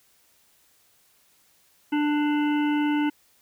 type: harmonic tone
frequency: 296.1 Hz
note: D4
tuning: 14 cents sharp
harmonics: 1 / 3 / 5 / 7 / 9 / 10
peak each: -21 / -31 / -35 / -38 / -40 / -41 dBFS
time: 1.92-3.1 s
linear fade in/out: 10 ms
effects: white hiss -62 dBFS RMS until 3.41 s